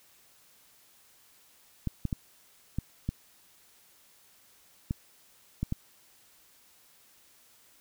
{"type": "clicks", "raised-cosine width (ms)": 5, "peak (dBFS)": -17, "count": 8, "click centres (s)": [1.873, 2.053, 2.128, 2.786, 3.09, 4.909, 5.63, 5.724], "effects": ["white hiss -61 dBFS RMS until 7.8 s"]}